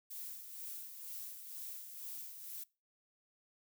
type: noise with tremolo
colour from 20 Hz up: violet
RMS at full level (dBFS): -45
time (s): 0.1-2.64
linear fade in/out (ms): 10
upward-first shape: sine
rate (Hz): 2.1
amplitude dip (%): 50
effects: noise-tail reverb RT60 0.3 s tail -23 dB re dry